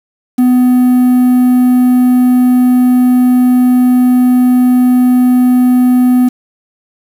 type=tone with quantisation; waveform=triangle; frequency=250 Hz; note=B3; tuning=21 cents sharp; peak=-3 dBFS; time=0.38-6.29 s; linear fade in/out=10 ms; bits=5; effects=none